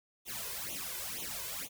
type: noise with flanger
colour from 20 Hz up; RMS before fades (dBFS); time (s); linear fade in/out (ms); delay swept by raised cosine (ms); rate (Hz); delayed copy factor
white; -40; 0.25-1.69; 50; 0.3 to 2; 2.1; +0.95
effects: none